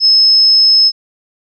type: tone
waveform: sine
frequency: 5190 Hz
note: E8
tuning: 28 cents flat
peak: -5 dBFS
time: 0-0.92 s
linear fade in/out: 50 ms
effects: none